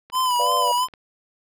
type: click train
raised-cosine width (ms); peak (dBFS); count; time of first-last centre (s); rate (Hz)
0.3; -27; 17; 0.1-0.938; 19.1
type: tone with vibrato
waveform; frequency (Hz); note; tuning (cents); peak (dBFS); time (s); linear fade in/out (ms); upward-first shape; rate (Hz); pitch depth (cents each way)
square; 1000; B5; +21; -19; 0.12-0.88; 50; sine; 2.9; 56
type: chord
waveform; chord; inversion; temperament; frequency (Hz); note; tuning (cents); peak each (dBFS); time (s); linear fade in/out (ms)
sine; B diminished; none; equal; 493.9 / 587.3 / 698.5; B4 / D5 / F5; 0 / 0 / 0; -28 / -26 / -28; 0.39-0.72; 5
effects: none